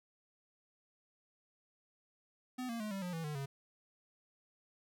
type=tone with pitch steps; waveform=square; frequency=252.9 / 231.9 / 212.7 / 195.01 / 178.83 / 163.99 / 150.38 / 137.89 Hz; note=B3 / A#3 / G#3 / G3 / F3 / E3 / D3 / C#3; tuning=+41 / -9 / +42 / -9 / +41 / -9 / +41 / -9 cents; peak=-39 dBFS; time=2.58-3.46 s; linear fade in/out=10 ms; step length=110 ms; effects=none